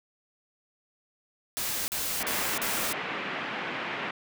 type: noise bursts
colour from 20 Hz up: white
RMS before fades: -31 dBFS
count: 4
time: 1.57-2.927 s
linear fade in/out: 0 ms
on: 310 ms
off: 39 ms
type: band-pass noise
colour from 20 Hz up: white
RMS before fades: -34 dBFS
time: 2.2-4.11 s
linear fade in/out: 5 ms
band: 150 to 2600 Hz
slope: 24 dB/octave
effects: none